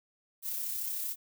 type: noise with amplitude modulation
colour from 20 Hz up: violet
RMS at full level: -34 dBFS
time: 0.42-1.16 s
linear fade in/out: 50 ms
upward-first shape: sine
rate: 33.2 Hz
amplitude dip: 30%
effects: none